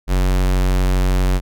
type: tone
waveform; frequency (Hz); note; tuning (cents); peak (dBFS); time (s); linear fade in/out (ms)
square; 46.25; F#1; 0; -14; 0.07-1.41; 50
effects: none